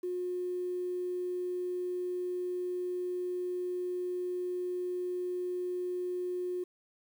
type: tone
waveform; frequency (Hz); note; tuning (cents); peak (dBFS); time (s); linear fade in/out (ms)
triangle; 360; F#4; -47; -28; 0.03-6.64; 10
effects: tanh soft clip ceiling -30 dBFS + 10-bit